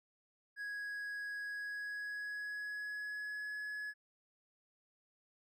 triangle tone with pitch glide, 1661.2 to 1693.2 Hz, G#6 to G#6, 0 to +33 cents, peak -38 dBFS, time 0.56-3.94 s, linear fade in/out 50 ms, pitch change +33 cents, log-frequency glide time 1.43-3.54 s, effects none

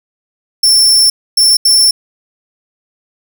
sawtooth tone bursts at uneven times, 5390 Hz, E8, 38 cents sharp, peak -3 dBFS, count 3, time 0.63-1.1 / 1.37-1.57 / 1.65-1.91 s, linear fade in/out 5 ms, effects none

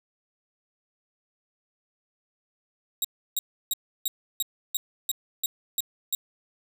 10% pulse tone bursts, 3800 Hz, A#7, 33 cents sharp, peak -16 dBFS, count 10, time 3.02-6.15 s, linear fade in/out 2 ms, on 25 ms, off 320 ms, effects none

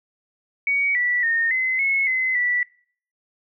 sine tone with pitch steps, 2249 / 1958 / 1837 / 2045 / 2186 / 2043 / 1961 Hz, C#7 / B6 / A#6 / C7 / C#7 / C7 / B6, +24 / -15 / -26 / -40 / -25 / -42 / -13 cents, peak -18 dBFS, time 0.67-2.63 s, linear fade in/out 2 ms, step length 280 ms, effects noise-tail reverb RT60 0.5 s tail -21 dB re dry

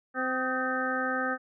harmonic tone with a mistuned harmonic, 258.6 Hz, C4, 20 cents flat, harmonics 1 / 2 / 3 / 5 / 6 / 7, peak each -34 / -34 / -36 / -33 / -32 / -37 dBFS, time 0.14-1.38 s, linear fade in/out 50 ms, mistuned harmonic 5, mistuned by -45 cents, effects none

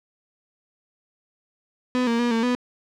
35% pulse tone with pitch steps, 251.1 / 232.6 / 240.2 / 227.3 / 247 Hz, B3 / A#3 / B3 / A#3 / B3, +29 / -4 / -48 / -43 / 0 cents, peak -18 dBFS, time 1.95-2.55 s, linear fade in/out 0 ms, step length 120 ms, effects low-pass 5000 Hz 12 dB/octave + 10-bit

